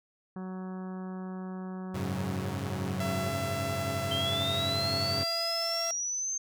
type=harmonic tone; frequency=186.2 Hz; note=F#3; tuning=11 cents sharp; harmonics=1 / 2 / 3 / 4 / 5 / 6 / 7 / 8 / 9; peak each=-36 / -45 / -52 / -50 / -53 / -53 / -56 / -60 / -59 dBFS; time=0.36-3.29 s; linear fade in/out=2 ms
type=chord; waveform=sawtooth; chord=F# suspended second; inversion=none; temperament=equal with one note detuned; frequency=92.5 / 103.83 / 136.84 Hz; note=F#2 / G#2 / C#3; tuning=0 / 0 / -22 cents; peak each=-33 dBFS; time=1.94-5.24 s; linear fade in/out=10 ms
type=tone; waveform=sawtooth; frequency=671 Hz; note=E5; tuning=31 cents sharp; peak=-29 dBFS; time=3-5.91 s; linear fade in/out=2 ms
type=linear sweep; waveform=sine; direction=up; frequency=3122 to 6350 Hz; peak=-30 dBFS; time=4.11-6.38 s; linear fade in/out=5 ms
effects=none

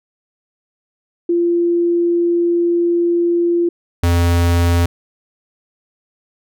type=tone pair in turn; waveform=sine / square; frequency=344.2 / 86.05 Hz; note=F4 / F2; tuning=-25 / -25 cents; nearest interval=2 octaves; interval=2400 cents; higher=first; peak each=-12 dBFS; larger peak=neither; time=1.29-3.69 / 4.03-4.86 s; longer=first; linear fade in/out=5 ms; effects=none

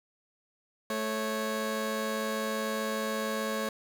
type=tone pair together; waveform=20% pulse; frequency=218.3 / 550.1 Hz; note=A3 / C#5; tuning=-13 / -13 cents; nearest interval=octave + major third; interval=1600 cents; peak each=-28 dBFS; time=0.9-3.69 s; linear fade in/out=2 ms; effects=none

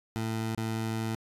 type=tone with dropouts; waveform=20% pulse; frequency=111.8 Hz; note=A2; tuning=28 cents sharp; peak=-25 dBFS; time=0.16-1.15 s; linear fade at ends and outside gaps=0 ms; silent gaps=0.549-0.576 s; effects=resampled to 32000 Hz

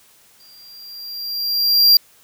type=tone with exponential growth; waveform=square; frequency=4755 Hz; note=D8; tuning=21 cents sharp; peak=-7 dBFS; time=0.4-1.97 s; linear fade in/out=2 ms; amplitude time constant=340 ms; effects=white hiss -52 dBFS RMS until 2.23 s

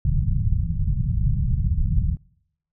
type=low-pass noise; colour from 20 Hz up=pink; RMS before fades=-21 dBFS; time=0.05-2.17 s; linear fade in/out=2 ms; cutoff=170 Hz; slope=48 dB/octave; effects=noise-tail reverb RT60 0.8 s tail -26 dB re dry

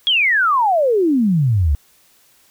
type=exponential sweep; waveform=sine; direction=down; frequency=3366 to 66.8 Hz; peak=-12 dBFS; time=0.07-1.75 s; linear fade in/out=0 ms; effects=white hiss -54 dBFS RMS until 2.5 s

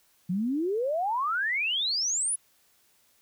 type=exponential sweep; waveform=sine; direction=up; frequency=171.2 to 10548 Hz; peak=-25 dBFS; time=0.29-2.36 s; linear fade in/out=10 ms; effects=white hiss -65 dBFS RMS until 3.21 s

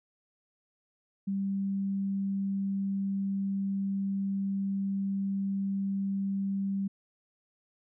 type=tone; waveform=sine; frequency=196.1 Hz; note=G3; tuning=1 cent sharp; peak=-28 dBFS; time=1.27-6.88 s; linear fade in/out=10 ms; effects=none

